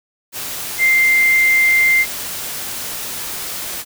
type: tone in noise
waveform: sine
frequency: 2093 Hz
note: C7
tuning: in tune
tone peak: -10 dBFS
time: 0.78-2.06 s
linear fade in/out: 50 ms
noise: white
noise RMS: -26 dBFS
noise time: 0.32-3.85 s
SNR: +13 dB
effects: none